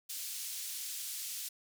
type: band-pass noise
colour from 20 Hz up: white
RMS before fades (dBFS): -41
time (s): 0.09-1.49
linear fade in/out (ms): 10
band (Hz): 3500 to 14000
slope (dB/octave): 12
effects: none